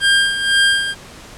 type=tone with tremolo; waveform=25% pulse; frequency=1600 Hz; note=G6; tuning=35 cents sharp; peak=-6 dBFS; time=0-0.95 s; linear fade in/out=50 ms; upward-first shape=sine; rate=2 Hz; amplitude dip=65%; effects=pink hiss -38 dBFS RMS until 1.37 s + low-pass 9000 Hz 12 dB/octave